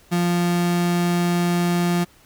35% pulse tone, 174.5 Hz, F3, 1 cent flat, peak -16 dBFS, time 0.11-2.05 s, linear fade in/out 20 ms, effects pink hiss -53 dBFS RMS until 2.25 s

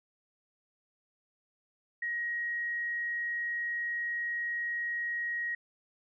sine tone, 1890 Hz, A#6, 23 cents sharp, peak -31 dBFS, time 2.02-5.55 s, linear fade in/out 5 ms, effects none

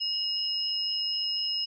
sine tone pair together, 2881 / 5133 Hz, F#7 / E8, -47 / -47 cents, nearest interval minor seventh, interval 1000 cents, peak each -33 / -28 dBFS, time 0-1.66 s, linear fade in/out 20 ms, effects none

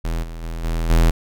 square tone with level steps, 41.2 Hz, E1, in tune, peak -21 / -30 / -26 / -20 / -12 dBFS, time 0.04-1.11 s, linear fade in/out 10 ms, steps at 0.22 / 0.42 / 0.63 / 0.89 s, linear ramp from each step 20 ms, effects none

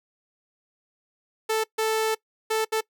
sawtooth tone bursts at uneven times, 440 Hz, A4, in tune, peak -18 dBFS, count 4, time 1.49-1.64 / 1.78-2.15 / 2.5-2.65 / 2.72-2.81 s, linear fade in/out 10 ms, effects noise-tail reverb RT60 0.1 s tail -22 dB re dry

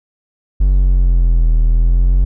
triangle exponential two-way sweep, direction down then up, 48.06 to 39.84 to 46.31 Hz, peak -6 dBFS, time 0.6-2.25 s, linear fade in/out 10 ms, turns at 1.62 s, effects none

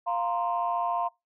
sine chord, F suspended fourth, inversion none, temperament equal, 698.5 / 932.3 / 1046.5 Hz, F5 / Bb5 / C6, 0 / 0 / 0 cents, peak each -28 / -30 / -30 dBFS, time 0.06-1.09 s, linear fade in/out 20 ms, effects noise-tail reverb RT60 0.2 s tail -23 dB re dry + tanh soft clip ceiling -17 dBFS

